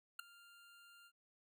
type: tone with ADSR envelope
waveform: 25% pulse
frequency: 1396.9 Hz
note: F6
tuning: in tune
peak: -35 dBFS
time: 0.19-1.12 s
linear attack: 5 ms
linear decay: 6 ms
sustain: -22 dB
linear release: 59 ms
effects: none